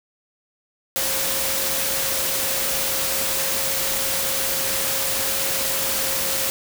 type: tone in noise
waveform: sine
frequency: 538 Hz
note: C5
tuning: 48 cents sharp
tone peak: -33 dBFS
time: 0.96-6.5 s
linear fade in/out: 0 ms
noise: white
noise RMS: -23 dBFS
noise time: 0.96-6.5 s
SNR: -13 dB
effects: none